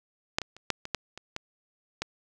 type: clicks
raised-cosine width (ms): 0.2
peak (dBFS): -7 / -17 / -30 / -8 / -20 / -10 / -24 / -16 / -13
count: 9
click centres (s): 0.385 / 0.417 / 0.566 / 0.703 / 0.854 / 0.947 / 1.176 / 1.364 / 2.02
effects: none